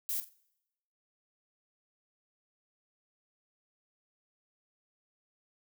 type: noise with echo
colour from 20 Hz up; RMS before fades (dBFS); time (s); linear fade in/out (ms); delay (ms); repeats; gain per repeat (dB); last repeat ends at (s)
violet; -34; 0.09-0.2; 0; 44; 3; -12; 0.332
effects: noise-tail reverb RT60 0.9 s tail -24 dB re dry